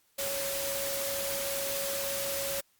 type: tone in noise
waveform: sine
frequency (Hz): 554.4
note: C#5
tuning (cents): 0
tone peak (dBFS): -35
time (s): 0.18-2.61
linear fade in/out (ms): 10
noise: white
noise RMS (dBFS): -34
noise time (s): 0.18-2.61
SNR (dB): -4
effects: white hiss -69 dBFS RMS until 2.79 s + Opus 48 kbps